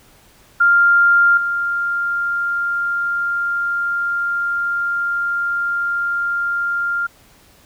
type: tone with level steps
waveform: sine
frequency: 1396.9 Hz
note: F6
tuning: in tune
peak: -9 / -17 dBFS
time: 0.6-7.07 s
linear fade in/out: 10 ms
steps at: 1.37 s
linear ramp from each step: 5 ms
effects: pink hiss -50 dBFS RMS until 7.65 s